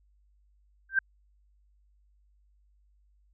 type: tone with exponential growth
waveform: sine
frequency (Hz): 1568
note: G6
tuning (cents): 0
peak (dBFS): -17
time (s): 0.89-0.99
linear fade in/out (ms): 5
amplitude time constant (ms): 21
effects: added 50 Hz sine -62 dBFS peak until 3.33 s